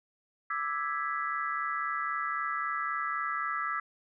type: chord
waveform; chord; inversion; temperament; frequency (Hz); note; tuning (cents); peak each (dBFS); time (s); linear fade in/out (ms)
sine; E dominant seventh; third; equal; 1174.7 / 1318.5 / 1661.2 / 1975.5; D6 / E6 / G#6 / B6; 0 / 0 / 0 / 0; -36 / -33 / -37 / -38; 0.5-3.8; 5
effects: none